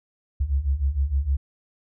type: beating tone pair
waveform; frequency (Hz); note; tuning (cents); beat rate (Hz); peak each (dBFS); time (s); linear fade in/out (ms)
sine; 65.41 / 71.91; C2 / D2; 0 / -36; 6.5; -25 / -22; 0.4-1.37; 10
effects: none